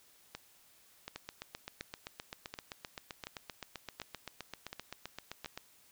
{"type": "two click trains", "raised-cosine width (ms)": 0.2, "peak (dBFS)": [-24, -24], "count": [35, 8], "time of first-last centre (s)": [[1.16, 5.576], [0.35, 5.459]], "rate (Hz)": [7.7, 1.37], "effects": ["white hiss -64 dBFS RMS until 5.91 s"]}